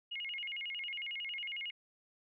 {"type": "tone with vibrato", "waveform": "sine", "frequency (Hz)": 2489, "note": "D#7", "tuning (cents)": 0, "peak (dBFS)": -38, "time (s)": [0.11, 1.71], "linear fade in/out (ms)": 10, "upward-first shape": "square", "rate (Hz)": 11, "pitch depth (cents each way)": 250, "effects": []}